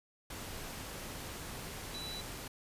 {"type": "tone in noise", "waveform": "sine", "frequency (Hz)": 3956, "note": "B7", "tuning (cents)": 2, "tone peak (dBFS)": -42, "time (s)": [1.94, 2.21], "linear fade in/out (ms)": 5, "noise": "pink", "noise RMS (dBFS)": -44, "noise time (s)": [0.3, 2.48], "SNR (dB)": -1, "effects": ["resampled to 32000 Hz"]}